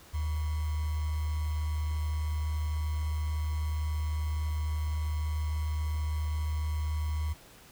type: tone with sample-and-hold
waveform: sine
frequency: 76.8 Hz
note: D#2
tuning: 22 cents flat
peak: -28 dBFS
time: 0.13-7.34 s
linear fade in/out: 20 ms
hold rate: 1050 Hz
effects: pink hiss -54 dBFS RMS until 7.71 s